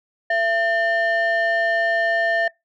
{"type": "tone pair together", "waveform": "sine", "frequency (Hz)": [674.2, 1800], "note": ["E5", "A6"], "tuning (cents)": [39, 39], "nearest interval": "octave + perfect fourth", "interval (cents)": 1700, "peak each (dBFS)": -18, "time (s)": [0.3, 2.48], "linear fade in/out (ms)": 5, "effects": ["noise-tail reverb RT60 0.2 s tail -25 dB re dry", "tanh soft clip ceiling -14 dBFS"]}